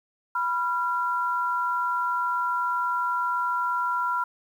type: tone pair together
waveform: sine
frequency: 984.1 / 1377 Hz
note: B5 / F6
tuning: -6 / -25 cents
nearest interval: tritone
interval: 581 cents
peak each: -26 dBFS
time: 0.35-4.24 s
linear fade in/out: 5 ms
effects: 9-bit